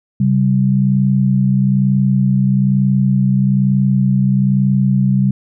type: tone pair together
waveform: sine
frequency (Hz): 134 / 195.1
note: C3 / G3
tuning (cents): +42 / -8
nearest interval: perfect fifth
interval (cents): 650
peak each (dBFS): -13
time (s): 0.2-5.31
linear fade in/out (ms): 5
effects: none